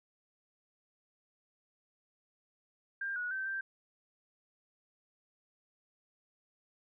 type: tone with pitch steps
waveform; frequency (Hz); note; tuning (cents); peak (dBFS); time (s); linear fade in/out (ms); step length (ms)
sine; 1594 / 1462 / 1549 / 1574; G6 / F#6 / G6 / G6; +28 / -21 / -21 / +7; -34; 3.01-3.61; 5; 150
effects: none